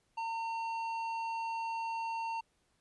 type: tone with low-pass filter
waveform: square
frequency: 910 Hz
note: A#5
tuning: 42 cents flat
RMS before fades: -37 dBFS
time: 0.17-2.41 s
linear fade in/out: 10 ms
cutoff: 3100 Hz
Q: 0.79
effects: pink hiss -75 dBFS RMS until 2.8 s + resampled to 24000 Hz